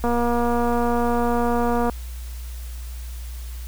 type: click train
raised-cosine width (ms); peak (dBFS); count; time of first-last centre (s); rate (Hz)
1; -10; 443; 0.04-1.897; 238
effects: added 60 Hz sine -30 dBFS peak until 3.67 s + white hiss -45 dBFS RMS until 3.67 s